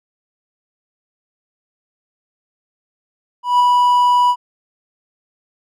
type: tone with ADSR envelope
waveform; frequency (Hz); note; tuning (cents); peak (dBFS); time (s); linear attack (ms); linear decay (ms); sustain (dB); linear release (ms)
triangle; 981; B5; -12; -6; 3.43-4.36; 170; 4; -2; 61
effects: none

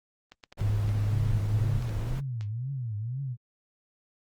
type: clicks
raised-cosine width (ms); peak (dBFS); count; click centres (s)
0.2; -28; 8; 0.32 / 0.438 / 0.525 / 0.607 / 0.891 / 1.824 / 1.893 / 2.41
type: noise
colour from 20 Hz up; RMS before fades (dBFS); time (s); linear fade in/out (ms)
brown; -34; 0.57-2.21; 20
type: tone with pitch glide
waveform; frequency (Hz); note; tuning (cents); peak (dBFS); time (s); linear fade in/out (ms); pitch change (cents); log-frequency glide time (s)
sine; 103.9 to 104.74; G#2 to G#2; +1 to +15; -24; 0.61-1.78; 5; +14; 1.45-1.52
type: tone with vibrato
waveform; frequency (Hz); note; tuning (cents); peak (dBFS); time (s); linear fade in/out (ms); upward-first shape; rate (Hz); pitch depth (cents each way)
sine; 120; B2; -49; -30; 1.09-3.37; 50; triangle; 2; 290
effects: Opus 32 kbps

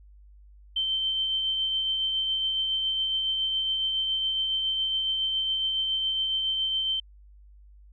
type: tone with tremolo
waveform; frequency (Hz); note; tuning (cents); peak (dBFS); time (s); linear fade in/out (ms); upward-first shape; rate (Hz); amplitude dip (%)
sine; 3107; G7; -16; -23; 0.76-7; 5; triangle; 7.2; 30
effects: added 50 Hz sine -49 dBFS peak until 7.92 s

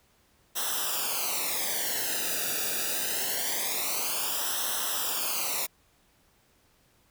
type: noise with flanger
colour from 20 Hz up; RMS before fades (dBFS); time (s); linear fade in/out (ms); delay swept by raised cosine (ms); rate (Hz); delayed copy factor
white; -30; 0.55-5.67; 20; 0.43 to 0.95; 0.24; -0.9
effects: pink hiss -65 dBFS RMS until 7.1 s

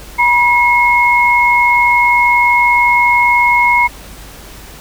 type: tone pair together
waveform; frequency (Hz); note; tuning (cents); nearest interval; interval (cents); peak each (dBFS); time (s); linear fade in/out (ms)
sine; 966 / 2165; B5 / C#7; -39 / -41; octave + major second; 1398; -10; 0.18-3.88; 20
effects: added 50 Hz sine -35 dBFS peak until 4.8 s + pink hiss -35 dBFS RMS until 4.8 s

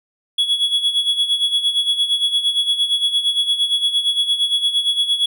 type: tone with tremolo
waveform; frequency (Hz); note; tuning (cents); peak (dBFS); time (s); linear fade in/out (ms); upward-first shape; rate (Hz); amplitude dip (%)
triangle; 3365; G#7; +22; -11; 0.38-5.26; 5; sine; 8.7; 70
effects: none

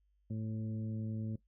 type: harmonic tone with a mistuned harmonic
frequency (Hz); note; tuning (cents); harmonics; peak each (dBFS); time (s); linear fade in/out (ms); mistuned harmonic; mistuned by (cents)
110; A2; 0; 1 / 2 / 3 / 4 / 5; -38 / -40 / -51 / -57 / -56; 0.3-1.36; 5; 1; -17
effects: noise-tail reverb RT60 0.1 s tail -17 dB re dry + added 50 Hz sine -70 dBFS peak until 1.47 s

